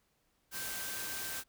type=tone in noise; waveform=sine; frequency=1561 Hz; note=G6; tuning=8 cents flat; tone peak=-46 dBFS; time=0.51-1.44 s; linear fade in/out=50 ms; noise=white; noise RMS=-40 dBFS; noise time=0.51-1.44 s; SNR=-9 dB; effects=pink hiss -75 dBFS RMS until 1.48 s